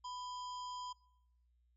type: harmonic tone with a mistuned harmonic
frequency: 995 Hz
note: B5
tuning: 13 cents sharp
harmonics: 1 / 3 / 5 / 7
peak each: -43 / -53 / -55 / -59 dBFS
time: 0.04-0.93 s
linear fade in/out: 10 ms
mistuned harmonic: 3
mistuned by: +110 cents
effects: noise-tail reverb RT60 0.9 s tail -24 dB re dry + added 60 Hz sine -70 dBFS peak until 1.76 s